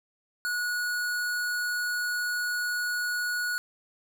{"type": "tone", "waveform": "square", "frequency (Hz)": 1459, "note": "F#6", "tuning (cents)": -25, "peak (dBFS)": -28, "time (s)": [0.45, 3.58], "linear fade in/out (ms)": 0, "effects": []}